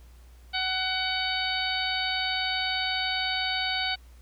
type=harmonic tone with a mistuned harmonic; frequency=752 Hz; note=F#5; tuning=28 cents sharp; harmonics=1 / 2 / 3 / 4 / 5 / 6; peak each=-33 / -33 / -33 / -33 / -33 / -33 dBFS; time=0.53-3.96 s; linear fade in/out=20 ms; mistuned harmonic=2; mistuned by=-16 cents; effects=added 60 Hz sine -48 dBFS peak until 4.21 s + pink hiss -61 dBFS RMS until 4.21 s